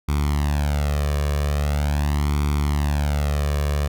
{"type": "tone with flanger", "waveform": "sawtooth", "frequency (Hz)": 72.9, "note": "D2", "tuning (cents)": -12, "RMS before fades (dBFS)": -21, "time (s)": [0.08, 3.88], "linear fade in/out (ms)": 10, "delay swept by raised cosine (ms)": [0.87, 1.75], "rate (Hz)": 0.42, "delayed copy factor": 0.8, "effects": []}